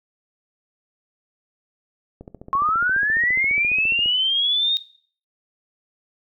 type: click train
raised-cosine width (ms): 2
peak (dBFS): -24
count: 28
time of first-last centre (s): 2.21-4.059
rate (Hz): 14.6
type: linear sweep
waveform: sine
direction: up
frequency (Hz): 1069 to 3729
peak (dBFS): -17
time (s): 2.53-4.77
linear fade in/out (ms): 0
effects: noise-tail reverb RT60 0.5 s tail -18 dB re dry